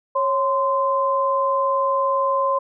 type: tone pair together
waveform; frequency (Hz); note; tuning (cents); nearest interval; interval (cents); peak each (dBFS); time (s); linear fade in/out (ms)
sine; 548.8 / 1036; C#5 / C6; -17 / -17; major seventh; 1100; -21 / -19; 0.15-2.59; 10
effects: none